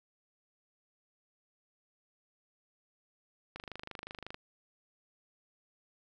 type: click train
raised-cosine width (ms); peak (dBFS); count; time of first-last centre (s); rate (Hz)
0.3; -26; 21; 3.56-4.344; 25.5
effects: none